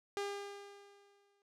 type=tone with exponential decay; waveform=sawtooth; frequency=402.6 Hz; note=G4; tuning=46 cents sharp; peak=-31 dBFS; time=0.17-1.42 s; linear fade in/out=0 ms; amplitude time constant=270 ms; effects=low-pass 8000 Hz 12 dB/octave